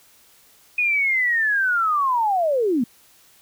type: linear sweep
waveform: sine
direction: down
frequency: 2489 to 218.3 Hz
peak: -17 dBFS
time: 0.78-2.84 s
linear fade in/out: 5 ms
effects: white hiss -54 dBFS RMS until 3.41 s